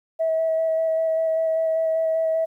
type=tone with vibrato; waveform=sine; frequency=646 Hz; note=E5; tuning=35 cents flat; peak=-18 dBFS; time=0.19-2.46 s; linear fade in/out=20 ms; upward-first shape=square; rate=5.1 Hz; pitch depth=10 cents each way; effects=tanh soft clip ceiling -14 dBFS + 10-bit